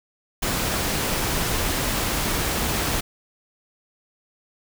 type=noise; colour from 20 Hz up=pink; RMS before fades=-24 dBFS; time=0.42-3.01 s; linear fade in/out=10 ms; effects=none